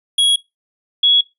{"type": "tone pair in turn", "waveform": ["square", "sine"], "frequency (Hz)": [3322, 3351], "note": ["G#7", "G#7"], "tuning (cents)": [0, 15], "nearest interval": "unison", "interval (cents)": 15, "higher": "second", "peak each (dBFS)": [-11, -9], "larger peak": "second", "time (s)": [[0.18, 0.36], [1.03, 1.21]], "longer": "neither", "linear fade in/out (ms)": 5, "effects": ["noise-tail reverb RT60 0.2 s tail -20 dB re dry", "resampled to 24000 Hz"]}